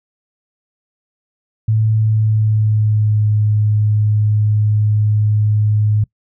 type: tone with pitch glide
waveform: sine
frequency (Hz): 109.6 to 105.99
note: A2 to G#2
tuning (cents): -6 to +36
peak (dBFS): -11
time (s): 1.68-6.04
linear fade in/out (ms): 5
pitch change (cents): -58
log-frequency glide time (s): 1.89-3.29
effects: noise-tail reverb RT60 0.1 s tail -23 dB re dry